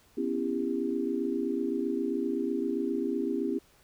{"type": "chord", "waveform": "sine", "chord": "C# half-diminished seventh", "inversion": "third", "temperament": "just", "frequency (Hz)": [249.5, 277.2, 332.6, 399.1], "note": ["B3", "C#4", "E4", "G4"], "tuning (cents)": [18, 0, 16, 31], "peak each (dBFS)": -33, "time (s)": [0.17, 3.59], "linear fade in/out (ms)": 10, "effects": ["pink hiss -62 dBFS RMS until 3.83 s"]}